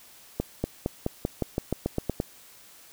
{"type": "accelerating click train", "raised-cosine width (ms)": 2, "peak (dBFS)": -12, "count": 12, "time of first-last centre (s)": [0.4, 2.201], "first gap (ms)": 240, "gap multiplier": 0.92, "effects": ["white hiss -52 dBFS RMS until 2.92 s"]}